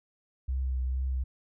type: tone with vibrato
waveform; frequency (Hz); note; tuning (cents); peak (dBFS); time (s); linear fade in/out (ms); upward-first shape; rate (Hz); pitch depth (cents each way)
sine; 64.5; C2; -24; -27; 0.48-1.24; 10; triangle; 2.2; 32
effects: none